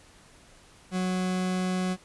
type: tone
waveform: 40% pulse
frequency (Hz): 184.2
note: F#3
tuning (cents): -7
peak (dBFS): -25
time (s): 0.91-1.97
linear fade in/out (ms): 50
effects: pink hiss -55 dBFS RMS until 2.04 s + resampled to 24000 Hz